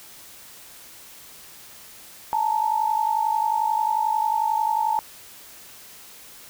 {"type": "tone pair together", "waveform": "sine", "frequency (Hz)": [861.8, 913], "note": ["A5", "A#5"], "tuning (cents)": [-36, -36], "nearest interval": "minor second", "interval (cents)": 100, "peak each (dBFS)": [-22, -23], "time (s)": [2.33, 4.99], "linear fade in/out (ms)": 0, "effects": ["white hiss -45 dBFS RMS until 6.49 s"]}